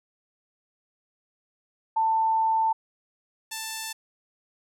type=tone pair in turn; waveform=sine / 5% pulse; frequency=890 / 884.9 Hz; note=A5 / A5; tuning=+20 / +10 cents; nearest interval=unison; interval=10 cents; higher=first; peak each=-20 / -20 dBFS; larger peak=neither; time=1.96-2.73 / 3.51-3.93 s; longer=first; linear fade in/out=10 ms; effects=none